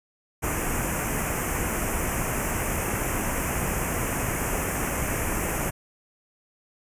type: band-stop noise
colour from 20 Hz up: pink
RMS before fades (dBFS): -27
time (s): 0.42-5.71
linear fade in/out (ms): 20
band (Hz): 2700 to 6200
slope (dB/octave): 48
effects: resampled to 32000 Hz